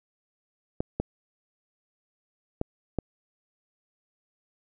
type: clicks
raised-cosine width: 2 ms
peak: -13 dBFS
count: 4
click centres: 0.805 / 1 / 2.614 / 2.987 s
effects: none